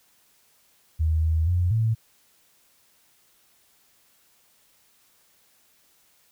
sine tone with pitch steps, 79.3 / 80.1 / 88.6 / 112 Hz, D#2 / E2 / F2 / A2, +33 / -49 / +25 / +31 cents, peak -19 dBFS, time 0.99-1.95 s, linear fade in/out 20 ms, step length 240 ms, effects white hiss -62 dBFS RMS until 6.31 s

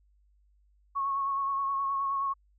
sine tone with vibrato, 1100 Hz, C#6, 14 cents flat, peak -27 dBFS, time 0.95-2.34 s, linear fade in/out 20 ms, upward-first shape sine, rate 9.5 Hz, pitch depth 26 cents each way, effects added 50 Hz sine -62 dBFS peak until 2.58 s

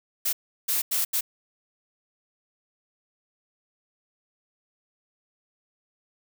blue noise bursts at uneven times, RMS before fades -25 dBFS, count 4, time 0.25-0.33 / 0.68-0.82 / 0.91-1.05 / 1.13-1.21 s, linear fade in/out 10 ms, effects none

